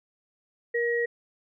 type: tone pair together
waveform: sine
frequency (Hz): 471.7 / 1900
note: A#4 / A#6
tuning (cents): +20 / +33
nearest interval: 2 octaves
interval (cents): 2413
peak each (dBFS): -25 / -28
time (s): 0.74-1.06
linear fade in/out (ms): 10
effects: none